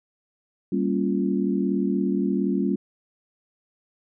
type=chord; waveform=sine; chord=G half-diminished seventh; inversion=none; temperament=equal; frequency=196 / 233.1 / 277.2 / 349.2 Hz; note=G3 / Bb3 / Db4 / F4; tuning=0 / 0 / 0 / 0 cents; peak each=-24 / -28 / -26 / -28 dBFS; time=0.72-2.76 s; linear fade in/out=5 ms; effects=none